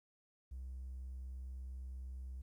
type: tone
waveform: triangle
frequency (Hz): 64.3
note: C2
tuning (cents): -30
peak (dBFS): -40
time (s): 0.51-2.42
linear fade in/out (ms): 10
effects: tanh soft clip ceiling -40 dBFS + 13-bit